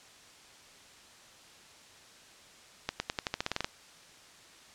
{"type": "accelerating click train", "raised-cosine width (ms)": 0.2, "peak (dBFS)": -13, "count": 12, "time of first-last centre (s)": [2.89, 3.645], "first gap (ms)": 110, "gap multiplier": 0.9, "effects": ["white hiss -55 dBFS RMS until 4.74 s", "low-pass 7000 Hz 12 dB/octave"]}